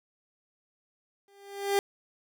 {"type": "tone with exponential growth", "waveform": "30% pulse", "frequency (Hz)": 399.3, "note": "G4", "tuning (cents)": 32, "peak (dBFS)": -18, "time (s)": [1.28, 1.79], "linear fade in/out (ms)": 1, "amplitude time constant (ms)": 110, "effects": []}